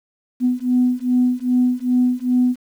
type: beating tone pair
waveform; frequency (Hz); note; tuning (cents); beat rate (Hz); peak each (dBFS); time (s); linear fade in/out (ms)
sine; 248.1 / 250.6; B3 / B3; +8 / +25; 2.5; -17; 0.4-2.56; 50
effects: tanh soft clip ceiling -7 dBFS + 8-bit